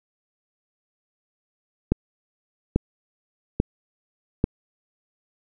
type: click train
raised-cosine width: 3 ms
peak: -5 dBFS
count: 4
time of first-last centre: 1.92-4.441 s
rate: 1.19 Hz
effects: none